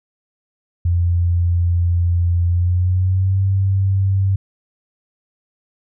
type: tone with pitch glide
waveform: sine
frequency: 86.7 to 96.76 Hz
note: F2 to G2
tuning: -12 to -22 cents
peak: -13 dBFS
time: 0.85-4.36 s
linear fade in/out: 5 ms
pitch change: +190 cents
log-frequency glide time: 2.47-3.42 s
effects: none